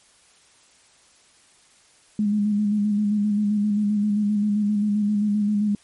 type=tone with vibrato; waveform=sine; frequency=207.7 Hz; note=G#3; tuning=in tune; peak=-18 dBFS; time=2.19-5.75 s; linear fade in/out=2 ms; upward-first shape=square; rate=7.6 Hz; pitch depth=29 cents each way; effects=white hiss -56 dBFS RMS until 5.83 s + MP3 48 kbps